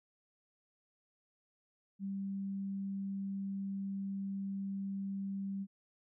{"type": "tone", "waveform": "sine", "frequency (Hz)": 196, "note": "G3", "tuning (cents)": 0, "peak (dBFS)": -36, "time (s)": [1.99, 5.67], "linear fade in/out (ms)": 50, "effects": []}